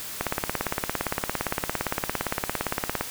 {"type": "click train", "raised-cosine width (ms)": 0.5, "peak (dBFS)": -9, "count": 50, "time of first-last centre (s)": [0.21, 3.01], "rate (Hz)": 17.5, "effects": ["white hiss -36 dBFS RMS until 3.1 s"]}